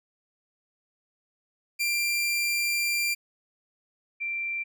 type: tone pair in turn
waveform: sawtooth / sine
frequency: 2374 / 2356 Hz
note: D7 / D7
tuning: +18 / +5 cents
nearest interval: unison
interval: 13 cents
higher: first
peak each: -21 / -28 dBFS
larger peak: first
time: 1.79-3.15 / 4.2-4.64 s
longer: first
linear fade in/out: 20 ms
effects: none